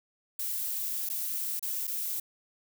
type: noise with dropouts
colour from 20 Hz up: violet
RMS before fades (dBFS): -33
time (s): 0.39-2.2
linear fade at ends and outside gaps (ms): 5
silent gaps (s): 1.091-1.098 / 1.595-1.626 / 1.87-1.876
effects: none